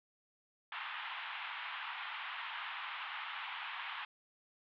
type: band-pass noise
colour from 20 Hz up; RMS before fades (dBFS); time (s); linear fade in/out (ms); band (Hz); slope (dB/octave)
pink; -43; 0.72-4.05; 2; 860 to 3400; 48
effects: MP3 96 kbps

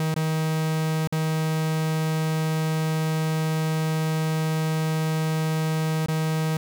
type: tone with dropouts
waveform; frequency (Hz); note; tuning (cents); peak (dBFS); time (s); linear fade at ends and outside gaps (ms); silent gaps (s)
45% pulse; 158; D#3; +27; -22; 0-6.57; 2; 0.142-0.162 / 1.074-1.124 / 6.061-6.084
effects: 10-bit

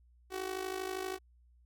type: tone with amplitude modulation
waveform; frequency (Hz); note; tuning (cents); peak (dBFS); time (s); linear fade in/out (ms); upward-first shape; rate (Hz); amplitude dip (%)
sawtooth; 376.2; F#4; +29; -29; 0.3-1.19; 50; sine; 52.6; 75
effects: added 60 Hz sine -61 dBFS peak until 1.65 s

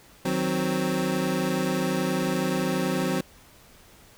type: chord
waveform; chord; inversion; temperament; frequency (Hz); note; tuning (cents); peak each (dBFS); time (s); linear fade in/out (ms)
25% pulse; C diminished; first; equal; 155.56 / 185 / 261.6; Eb3 / Gb3 / C4; 0 / 0 / 0; -28 / -23 / -24; 0.25-3.21; 5
effects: pink hiss -53 dBFS RMS until 4.17 s

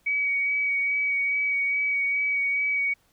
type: tone with vibrato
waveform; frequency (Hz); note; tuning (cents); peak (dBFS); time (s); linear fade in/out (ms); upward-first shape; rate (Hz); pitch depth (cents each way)
sine; 2262; C#7; +34; -22; 0.06-2.94; 10; sine; 2.4; 15
effects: pink hiss -65 dBFS RMS until 3.12 s

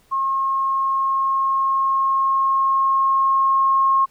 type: tone with level ramp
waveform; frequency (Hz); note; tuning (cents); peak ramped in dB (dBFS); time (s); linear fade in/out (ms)
sine; 1078; C#6; -49; -18 to -13; 0.11-4.06; 20
effects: pink hiss -58 dBFS RMS until 4.1 s

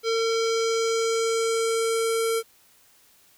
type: tone with low-pass filter sweep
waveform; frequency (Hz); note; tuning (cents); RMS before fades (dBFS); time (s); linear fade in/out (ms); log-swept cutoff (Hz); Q
square; 453.6; A#4; -47; -24; 0.03-2.43; 50; 4900 to 11000; 2.3
effects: white hiss -58 dBFS RMS until 3.37 s

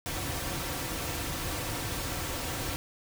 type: noise with comb filter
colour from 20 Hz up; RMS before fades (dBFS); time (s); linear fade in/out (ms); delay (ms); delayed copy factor
pink; -34; 0.06-2.76; 0; 4.8; -0.5
effects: none

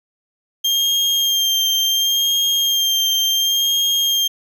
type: tone with vibrato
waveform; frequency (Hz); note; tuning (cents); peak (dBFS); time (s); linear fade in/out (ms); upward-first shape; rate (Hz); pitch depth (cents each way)
35% pulse; 3198; G7; +34; -13; 0.64-4.28; 10; sine; 0.7; 22
effects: none

